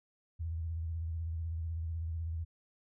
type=tone with vibrato; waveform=sine; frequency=82 Hz; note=E2; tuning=9 cents flat; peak=-34 dBFS; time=0.39-2.45 s; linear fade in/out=20 ms; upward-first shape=square; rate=16 Hz; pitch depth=54 cents each way; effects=none